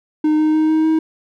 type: tone with pitch steps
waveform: triangle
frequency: 306.8 / 309.5 / 312.2 / 314.9 / 317.6 Hz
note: D#4 / D#4 / D#4 / D#4 / D#4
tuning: -24 / -9 / +6 / +21 / +36 cents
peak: -10 dBFS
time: 0.24-0.99 s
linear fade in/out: 5 ms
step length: 150 ms
effects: none